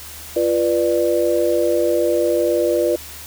sine tone cluster, 345.3 / 491.6 / 592 Hz, F4 / B4 / D5, -20 / -8 / +14 cents, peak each -19 dBFS, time 0.36-2.96 s, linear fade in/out 5 ms, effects added 76 Hz sine -42 dBFS peak until 3.26 s + white hiss -36 dBFS RMS until 3.26 s

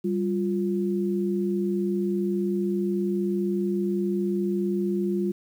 sine tone pair together, 196 / 351.1 Hz, G3 / F4, 0 / +9 cents, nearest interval minor seventh, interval 1009 cents, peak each -25 / -26 dBFS, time 0.04-5.32 s, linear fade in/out 10 ms, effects 9-bit

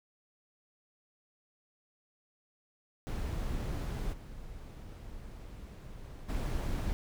brown noise with level steps, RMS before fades -35 / -46 / -33 dBFS, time 3.07-6.93 s, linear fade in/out 0 ms, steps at 4.12 / 6.28 s, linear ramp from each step 20 ms, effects none

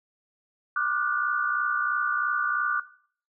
sine tone cluster, 1182 / 1436 / 1499 Hz, D6 / F6 / F#6, +11 / +48 / +22 cents, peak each -27 dBFS, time 0.76-2.8 s, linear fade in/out 5 ms, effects noise-tail reverb RT60 0.5 s tail -17 dB re dry

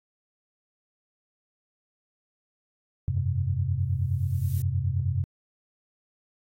sine chord, F suspended second, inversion none, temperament equal with one note detuned, 88.53 / 98 / 130.81 Hz, F2 / G2 / C3, +24 / 0 / 0 cents, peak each -28 dBFS, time 3.08-5.24 s, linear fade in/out 0 ms
violet noise with exponential growth, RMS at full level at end -39 dBFS, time 3.79-4.62 s, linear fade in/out 2 ms, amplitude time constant 180 ms
effects AAC 48 kbps

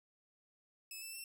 10% pulse tone with pitch steps, 2600 / 2647 / 2695 Hz, E7 / E7 / E7, -24 / +7 / +38 cents, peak -37 dBFS, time 0.91-1.24 s, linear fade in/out 2 ms, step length 110 ms, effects 13-bit

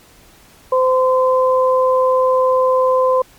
sine tone pair together, 515 / 1027.5 Hz, C5 / C6, -28 / -32 cents, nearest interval octave, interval 1196 cents, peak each -12 / -16 dBFS, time 0.72-3.22 s, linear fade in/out 5 ms, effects pink hiss -47 dBFS RMS until 3.38 s + MP3 96 kbps

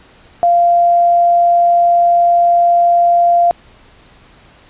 sine tone, 693 Hz, F5, 14 cents flat, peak -7 dBFS, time 0.43-3.51 s, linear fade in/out 0 ms, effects pink hiss -45 dBFS RMS until 4.69 s + resampled to 8000 Hz

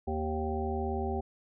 harmonic tone, 77.78 Hz, D#2, in tune, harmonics 1 / 3 / 5 / 7 / 9 / 10, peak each -34 / -37 / -35 / -43 / -43 / -37 dBFS, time 0.07-1.21 s, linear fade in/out 10 ms, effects none

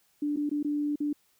sine tone with dropouts, 293.7 Hz, D4, in tune, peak -26 dBFS, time 0.22-1.13 s, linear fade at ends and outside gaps 5 ms, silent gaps 0.362-0.37 / 0.494-0.513 / 0.629-0.646 / 0.958-1.003 s, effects white hiss -68 dBFS RMS until 1.39 s

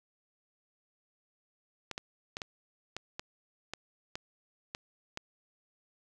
clicks, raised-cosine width 0.2 ms, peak -20 dBFS, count 10, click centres 1.913 / 1.979 / 2.369 / 2.418 / 2.966 / 3.195 / 3.736 / 4.155 / 4.749 / 5.174 s, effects none

